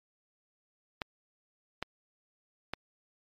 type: clicks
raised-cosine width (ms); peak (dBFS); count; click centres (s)
0.3; -17; 3; 1.018 / 1.826 / 2.736
effects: MP3 64 kbps